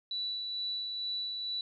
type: tone with tremolo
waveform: sine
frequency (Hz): 3951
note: B7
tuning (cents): 0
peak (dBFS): -32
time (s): 0.11-1.61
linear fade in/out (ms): 2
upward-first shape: sine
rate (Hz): 2.2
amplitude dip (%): 30
effects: none